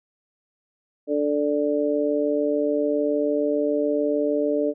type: harmonic tone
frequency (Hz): 146.83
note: D3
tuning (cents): 0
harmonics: 2 / 3 / 4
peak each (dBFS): -24 / -24 / -24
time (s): 1.07-4.74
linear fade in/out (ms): 50
effects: none